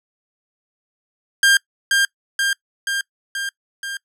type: tone with echo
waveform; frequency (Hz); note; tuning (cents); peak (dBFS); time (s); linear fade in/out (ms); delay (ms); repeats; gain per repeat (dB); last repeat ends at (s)
sawtooth; 1600; G6; +35; -7; 1.43-1.57; 2; 480; 5; -3; 3.97
effects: noise-tail reverb RT60 0.1 s tail -24 dB re dry + low-pass 12000 Hz 12 dB/octave